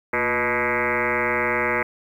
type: tone with frequency modulation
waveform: sine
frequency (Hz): 1253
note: D#6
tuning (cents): +12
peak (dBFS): -19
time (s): 0.13-1.83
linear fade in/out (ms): 5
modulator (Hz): 128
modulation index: 7.6
effects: 9-bit